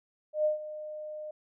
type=tone with ADSR envelope; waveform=sine; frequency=610 Hz; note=D#5; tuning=34 cents flat; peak=-22 dBFS; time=0.33-1.31 s; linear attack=120 ms; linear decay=130 ms; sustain=-15 dB; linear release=5 ms; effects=none